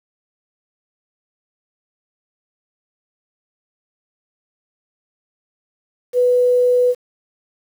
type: tone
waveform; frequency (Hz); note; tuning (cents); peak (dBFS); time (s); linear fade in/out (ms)
sine; 494.7; B4; +3; -11; 6.13-6.95; 50
effects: 7-bit